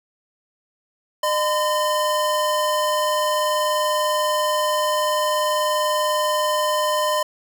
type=tone pair together; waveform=square; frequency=607.3 / 1019 Hz; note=D#5 / C6; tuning=-42 / -46 cents; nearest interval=major sixth; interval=896 cents; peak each=-22 dBFS; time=1.23-7.23 s; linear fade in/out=5 ms; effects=none